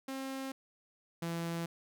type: tone pair in turn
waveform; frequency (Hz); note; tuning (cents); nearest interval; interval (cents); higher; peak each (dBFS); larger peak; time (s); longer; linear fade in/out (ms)
sawtooth; 267.3 / 168; C4 / E3; +37 / +33; minor sixth; 804; first; -34 / -31; second; 0.08-0.52 / 1.22-1.66; neither; 5
effects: none